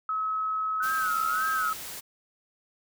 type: tone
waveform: sine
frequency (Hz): 1285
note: E6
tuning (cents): -45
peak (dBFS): -26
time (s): 0.09-1.73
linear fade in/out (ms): 2
type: tone with vibrato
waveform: sine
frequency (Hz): 1465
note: F#6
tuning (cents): -18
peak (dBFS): -29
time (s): 0.8-1.7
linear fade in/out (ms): 5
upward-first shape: sine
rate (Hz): 1.8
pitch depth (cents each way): 150
type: noise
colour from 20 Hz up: white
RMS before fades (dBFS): -39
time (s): 0.82-2.01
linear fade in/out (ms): 20
effects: none